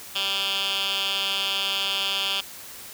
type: tone with band-pass filter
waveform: 10% pulse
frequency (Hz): 196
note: G3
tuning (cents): 0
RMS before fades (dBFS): -26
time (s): 0.15-2.41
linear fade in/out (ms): 10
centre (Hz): 3400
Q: 4.3
effects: white hiss -41 dBFS RMS until 2.93 s